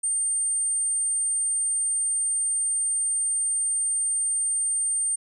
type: tone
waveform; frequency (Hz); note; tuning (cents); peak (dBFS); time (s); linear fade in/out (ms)
sine; 8780; C#9; -18; -22; 0.03-5.16; 10
effects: none

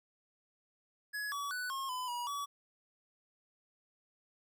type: tone with pitch steps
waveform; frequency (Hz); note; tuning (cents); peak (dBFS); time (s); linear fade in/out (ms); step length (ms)
square; 1684 / 1138 / 1489 / 1078 / 1007 / 964 / 1139; G#6 / C#6 / F#6 / C#6 / B5 / B5 / C#6; +24 / +45 / +11 / -49 / +33 / -42 / +47; -37; 1.13-2.46; 20; 190
effects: none

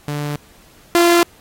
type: tone pair in turn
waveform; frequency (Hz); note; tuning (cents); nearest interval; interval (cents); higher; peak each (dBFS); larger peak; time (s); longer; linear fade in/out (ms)
sawtooth; 146.83 / 344; D3 / F4; 0 / -26; octave + minor third; 1474; second; -17 / -6; second; 0.08-0.36 / 0.95-1.23; neither; 0
effects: pink hiss -49 dBFS RMS until 1.4 s + AAC 48 kbps

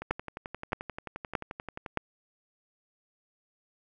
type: two click trains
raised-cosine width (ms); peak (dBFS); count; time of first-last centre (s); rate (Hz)
0.5; -22 / -12; 22 / 4; 0.02-1.862 / 0.11-1.973; 11.4 / 1.61
effects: none

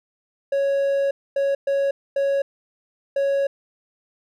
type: tone bursts at uneven times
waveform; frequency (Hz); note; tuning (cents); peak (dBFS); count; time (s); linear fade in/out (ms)
triangle; 554.4; C#5; 0; -16; 5; 0.52-1.11 / 1.36-1.55 / 1.67-1.91 / 2.16-2.42 / 3.16-3.47; 5
effects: none

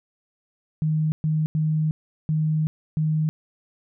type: tone bursts at uneven times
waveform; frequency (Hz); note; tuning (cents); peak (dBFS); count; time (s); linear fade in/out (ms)
sine; 155.56; D#3; 0; -19; 5; 0.82-1.12 / 1.24-1.46 / 1.55-1.91 / 2.29-2.67 / 2.97-3.29; 0
effects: none

